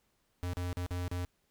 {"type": "tone with dropouts", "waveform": "square", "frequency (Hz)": 89, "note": "F2", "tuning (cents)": 33, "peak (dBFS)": -34, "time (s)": [0.43, 1.25], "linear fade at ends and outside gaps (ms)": 0, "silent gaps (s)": [[0.534, 0.57], [0.729, 0.77], [0.863, 0.908], [1.08, 1.114]], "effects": ["pink hiss -75 dBFS RMS until 1.5 s"]}